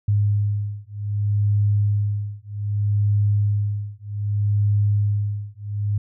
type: beating tone pair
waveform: sine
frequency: 102.7 / 103.34 Hz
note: G#2 / G#2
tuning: -19 / -8 cents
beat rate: 0.64 Hz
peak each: -21 dBFS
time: 0.08-5.98 s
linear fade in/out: 5 ms
effects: none